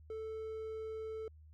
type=tone; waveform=triangle; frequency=440 Hz; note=A4; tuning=in tune; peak=-38 dBFS; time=0.1-1.28 s; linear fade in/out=2 ms; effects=added 77 Hz sine -55 dBFS peak until 1.53 s